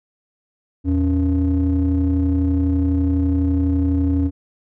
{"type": "ring-modulated tone", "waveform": "triangle", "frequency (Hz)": 98, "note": "G2", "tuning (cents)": 0, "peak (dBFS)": -10, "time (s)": [0.84, 4.31], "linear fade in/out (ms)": 50, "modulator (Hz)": 180, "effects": []}